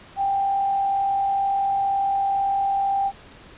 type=tone with frequency modulation; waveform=sine; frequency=789 Hz; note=G5; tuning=11 cents sharp; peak=-19 dBFS; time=0.16-3.12 s; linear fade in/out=50 ms; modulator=42.1 Hz; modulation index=0.28; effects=pink hiss -46 dBFS RMS until 3.57 s + resampled to 8000 Hz